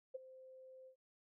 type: tone with ADSR envelope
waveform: sine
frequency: 520 Hz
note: C5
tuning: 11 cents flat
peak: -39 dBFS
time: 0.14-0.96 s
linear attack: 13 ms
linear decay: 17 ms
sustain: -16 dB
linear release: 91 ms
effects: none